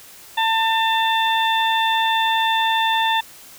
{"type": "harmonic tone with a mistuned harmonic", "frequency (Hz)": 897, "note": "A5", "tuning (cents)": 33, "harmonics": [1, 2, 3, 4], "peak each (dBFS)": [-18, -23, -28, -23], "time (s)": [0.37, 3.21], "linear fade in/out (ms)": 10, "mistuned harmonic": 4, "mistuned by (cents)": -20, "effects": ["white hiss -43 dBFS RMS until 3.58 s"]}